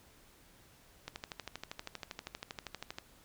click train, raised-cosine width 0.2 ms, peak -23 dBFS, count 25, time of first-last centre 1.08-2.985 s, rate 12.6 Hz, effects pink hiss -62 dBFS RMS until 3.24 s

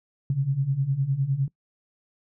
sine beating tone pair, 130.81 / 140.61 Hz, C3 / C#3, 0 / +25 cents, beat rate 9.8 Hz, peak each -27 / -23 dBFS, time 0.3-1.48 s, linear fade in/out 2 ms, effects noise-tail reverb RT60 0.1 s tail -22 dB re dry

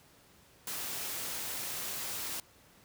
white noise, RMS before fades -38 dBFS, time 0.67-2.4 s, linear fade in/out 2 ms, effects pink hiss -61 dBFS RMS until 2.84 s + high-pass 60 Hz 12 dB/octave

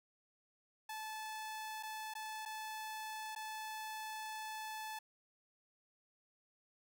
sawtooth tone with dropouts, 869 Hz, A5, 22 cents flat, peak -39 dBFS, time 0.89-4.99 s, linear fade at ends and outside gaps 5 ms, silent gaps 1.828-1.832 / 2.139-2.151 / 2.453-2.458 / 3.351-3.36 s, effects none

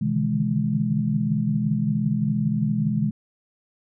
sine tone cluster, 126.4 / 146.3 / 151.6 / 163.8 / 209.6 Hz, B2 / D3 / D#3 / E3 / G#3, +41 / -6 / -45 / -11 / +16 cents, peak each -27 / -30 / -29 / -27 / -23 dBFS, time 0.01-3.11 s, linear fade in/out 10 ms, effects none

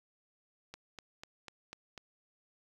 click train, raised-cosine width 0.2 ms, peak -28 dBFS, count 6, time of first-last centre 0.74-1.978 s, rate 4.04 Hz, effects 9-bit

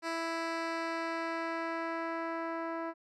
10% pulse tone with low-pass filter sweep, 330 Hz, E4, 2 cents sharp, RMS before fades -36 dBFS, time 0.02-2.94 s, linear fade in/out 50 ms, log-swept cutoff 6700 to 1200 Hz, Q 0.7, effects none

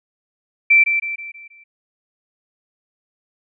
sine tone with echo, 2339 Hz, D7, 8 cents flat, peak -8 dBFS, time 0.7-0.84 s, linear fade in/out 10 ms, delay 160 ms, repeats 5, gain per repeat -7 dB, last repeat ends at 1.64 s, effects none

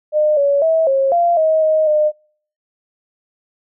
sine tone with pitch steps, 607 / 565 / 647 / 541 / 690 / 633 / 626 / 607 Hz, D#5 / C#5 / E5 / C#5 / F5 / D#5 / D#5 / D#5, -43 / +33 / -32 / -42 / -21 / +30 / +10 / -43 cents, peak -11 dBFS, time 0.12-2.12 s, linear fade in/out 50 ms, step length 250 ms, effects noise-tail reverb RT60 0.5 s tail -26 dB re dry

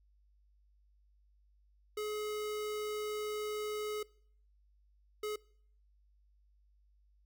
square tone bursts at uneven times, 423.4 Hz, G#4, 33 cents sharp, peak -36 dBFS, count 2, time 1.97-4.03 / 5.23-5.36 s, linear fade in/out 5 ms, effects noise-tail reverb RT60 0.6 s tail -23 dB re dry + added 50 Hz sine -65 dBFS peak until 7.25 s

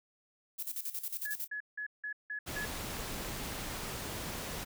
violet noise with tremolo, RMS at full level -37 dBFS, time 0.58-1.48 s, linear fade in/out 20 ms, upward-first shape square, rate 11 Hz, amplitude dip 75%
sine tone bursts, 1696 Hz, G#6, 36 cents sharp, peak -36 dBFS, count 6, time 1.25-2.652 s, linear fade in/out 5 ms, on 92 ms, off 170 ms
pink noise, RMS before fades -40 dBFS, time 2.46-4.65 s, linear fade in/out 20 ms
effects none

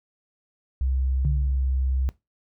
sine tone, 65.41 Hz, C2, in tune, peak -21 dBFS, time 0.81-2.09 s, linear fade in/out 0 ms
sine tone with exponential decay, 142.8 Hz, D3, 48 cents flat, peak -20 dBFS, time 1.25-1.81 s, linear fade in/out 0 ms, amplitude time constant 120 ms
effects noise-tail reverb RT60 0.2 s tail -19 dB re dry

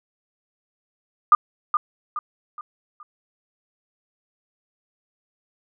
sine tone with echo, 1212 Hz, D#6, 46 cents flat, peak -8 dBFS, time 1.32-1.35 s, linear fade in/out 2 ms, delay 420 ms, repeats 4, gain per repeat -8 dB, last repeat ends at 3.03 s, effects none

